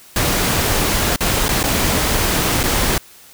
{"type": "noise with dropouts", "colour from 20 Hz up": "pink", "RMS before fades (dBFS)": -17, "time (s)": [0.16, 2.98], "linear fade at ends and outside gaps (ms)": 2, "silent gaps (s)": [[1.161, 1.206], [1.483, 1.49], [1.63, 1.638], [2.632, 2.637]], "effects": ["white hiss -44 dBFS RMS until 3.33 s"]}